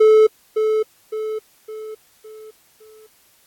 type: tone with echo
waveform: triangle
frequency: 434.1 Hz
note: A4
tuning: 23 cents flat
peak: -6 dBFS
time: 0-0.27 s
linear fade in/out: 10 ms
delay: 560 ms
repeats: 5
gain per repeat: -7 dB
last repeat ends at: 3.07 s
effects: white hiss -56 dBFS RMS until 3.46 s + AAC 64 kbps